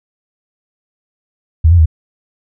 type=tone with pitch steps; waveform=sine; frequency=80.2 / 87 / 79.4 Hz; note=E2 / F2 / D#2; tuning=-47 / -6 / +36 cents; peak=-4 dBFS; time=1.64-1.859 s; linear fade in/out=10 ms; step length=73 ms; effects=none